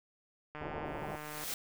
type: click train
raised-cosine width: 0.5 ms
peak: -29 dBFS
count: 135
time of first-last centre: 0.55-1.437 s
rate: 151 Hz
type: low-pass noise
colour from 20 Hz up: white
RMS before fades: -42 dBFS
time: 0.61-1.16 s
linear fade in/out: 2 ms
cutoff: 920 Hz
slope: 48 dB/octave
type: noise with exponential growth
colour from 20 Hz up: white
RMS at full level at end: -36 dBFS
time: 0.85-1.54 s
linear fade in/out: 2 ms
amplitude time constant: 150 ms
effects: none